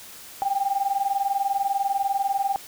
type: tone pair together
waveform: sine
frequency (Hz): 779.9 / 800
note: G5 / G5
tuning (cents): -9 / +35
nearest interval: unison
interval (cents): 44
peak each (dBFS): -25 / -24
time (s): 0.42-2.56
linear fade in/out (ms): 0
effects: white hiss -43 dBFS RMS until 2.67 s